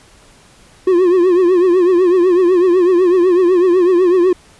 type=tone with vibrato; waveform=triangle; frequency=360 Hz; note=F#4; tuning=47 cents flat; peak=-6 dBFS; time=0.87-4.33 s; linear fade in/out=5 ms; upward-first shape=triangle; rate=8 Hz; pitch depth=110 cents each way; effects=pink hiss -46 dBFS RMS until 4.59 s + resampled to 24000 Hz